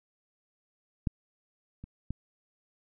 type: clicks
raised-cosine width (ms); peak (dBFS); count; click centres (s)
5; -15 / -30 / -21; 3; 1.072 / 1.84 / 2.106
effects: none